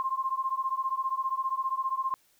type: beating tone pair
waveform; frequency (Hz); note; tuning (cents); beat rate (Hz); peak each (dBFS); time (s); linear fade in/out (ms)
sine; 1053 / 1068; C6 / C6; +11 / +35; 15; -30 / -31; 0-2.14; 0
effects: white hiss -66 dBFS RMS until 2.39 s